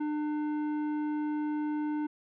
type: tone with tanh clipping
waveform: sine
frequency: 300 Hz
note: D4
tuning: 37 cents sharp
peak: -31 dBFS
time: 0-2.07 s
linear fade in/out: 10 ms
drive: 11 dB
effects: none